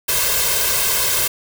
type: noise with comb filter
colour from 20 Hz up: white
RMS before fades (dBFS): -18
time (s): 0.08-1.28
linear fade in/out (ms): 10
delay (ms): 1.9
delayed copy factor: +0.8
effects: none